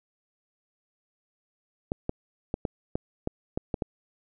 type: clicks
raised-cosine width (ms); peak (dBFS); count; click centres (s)
2; -14; 9; 1.919 / 2.094 / 2.541 / 2.652 / 2.955 / 3.274 / 3.575 / 3.742 / 3.822
effects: none